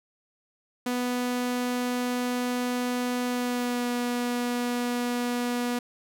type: tone with pitch glide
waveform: sawtooth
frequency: 246.9 to 243.2 Hz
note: B3 to B3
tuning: 0 to -26 cents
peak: -22 dBFS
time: 0.86-5.79 s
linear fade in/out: 5 ms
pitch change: -26 cents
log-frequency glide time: 3.26-3.88 s
effects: none